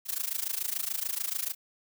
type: noise with amplitude modulation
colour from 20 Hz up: blue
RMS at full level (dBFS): -29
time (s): 0.05-1.55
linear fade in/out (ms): 50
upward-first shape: sine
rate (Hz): 26.9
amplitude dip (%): 90
effects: none